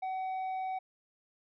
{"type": "tone with tanh clipping", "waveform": "sine", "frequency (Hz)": 754, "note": "F#5", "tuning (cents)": 32, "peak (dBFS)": -34, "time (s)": [0.02, 0.79], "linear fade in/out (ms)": 10, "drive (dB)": 5, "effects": []}